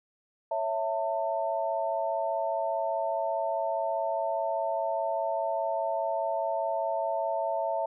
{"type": "chord", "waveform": "sine", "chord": "A major", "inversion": "first", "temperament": "equal with one note detuned", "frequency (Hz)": [554.4, 659.3, 897.5], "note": ["C#5", "E5", "A5"], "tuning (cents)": [0, 0, 34], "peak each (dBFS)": [-34, -29, -32], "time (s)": [0.51, 7.86], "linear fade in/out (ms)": 5, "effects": []}